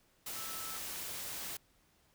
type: tone in noise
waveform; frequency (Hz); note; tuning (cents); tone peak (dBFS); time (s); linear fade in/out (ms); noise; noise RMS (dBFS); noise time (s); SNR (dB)
sine; 1310; E6; -11; -48; 0.36-0.77; 5; white; -42; 0.26-1.57; -9
effects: pink hiss -70 dBFS RMS until 2.14 s